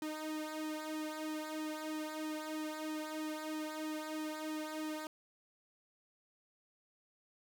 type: tone with flanger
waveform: sawtooth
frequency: 309.5 Hz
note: D#4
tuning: 9 cents flat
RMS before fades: -41 dBFS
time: 0.02-5.07 s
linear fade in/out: 2 ms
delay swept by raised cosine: 1.8 to 2.9 ms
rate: 3.1 Hz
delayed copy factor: -0.9
effects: none